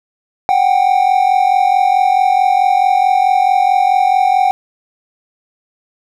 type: tone pair together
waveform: triangle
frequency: 742.4 / 787 Hz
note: F#5 / G5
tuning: +6 / +7 cents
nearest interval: minor second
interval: 101 cents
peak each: -10 dBFS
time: 0.49-4.51 s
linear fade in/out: 0 ms
effects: none